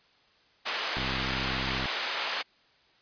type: band-pass noise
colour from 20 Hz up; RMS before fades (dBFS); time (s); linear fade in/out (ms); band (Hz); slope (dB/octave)
white; -32; 0.65-2.43; 20; 570 to 3700; 12
type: click train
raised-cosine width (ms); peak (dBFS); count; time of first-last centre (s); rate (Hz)
3; -24; 59; 0.97-1.857; 65.4
effects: white hiss -63 dBFS RMS until 3.01 s + resampled to 11025 Hz